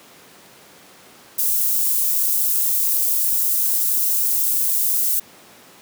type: high-pass noise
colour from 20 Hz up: white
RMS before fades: -19 dBFS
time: 1.38-5.2 s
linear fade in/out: 10 ms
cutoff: 11000 Hz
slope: 12 dB/octave
effects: pink hiss -46 dBFS RMS until 5.81 s + high-pass 200 Hz 12 dB/octave